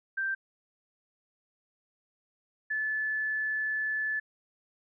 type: tone pair in turn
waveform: sine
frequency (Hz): 1570 / 1734.8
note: G6 / A6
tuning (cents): +2 / -25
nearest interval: major second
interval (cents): 173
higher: second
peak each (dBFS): -28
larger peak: neither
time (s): 0.17-0.35 / 2.7-4.2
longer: second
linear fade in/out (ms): 10
effects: none